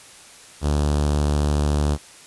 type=tone with notch filter; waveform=sawtooth; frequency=73.6 Hz; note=D2; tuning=4 cents sharp; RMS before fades=-20 dBFS; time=0.61-1.98 s; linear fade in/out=50 ms; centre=2100 Hz; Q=1; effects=white hiss -45 dBFS RMS until 2.26 s + resampled to 24000 Hz